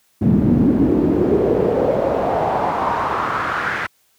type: noise with band-pass filter sweep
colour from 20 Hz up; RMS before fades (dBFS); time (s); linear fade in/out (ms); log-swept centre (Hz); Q
brown; -17; 0.21-3.87; 10; 200 to 1700; 3.2
effects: white hiss -60 dBFS RMS until 4.18 s + high-pass 60 Hz 12 dB/octave